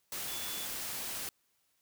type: tone in noise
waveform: sine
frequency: 3451 Hz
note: A7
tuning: 34 cents flat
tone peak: -44 dBFS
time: 0.28-0.65 s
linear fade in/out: 2 ms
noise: white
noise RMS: -39 dBFS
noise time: 0.12-1.29 s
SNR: -8 dB
effects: white hiss -75 dBFS RMS until 1.81 s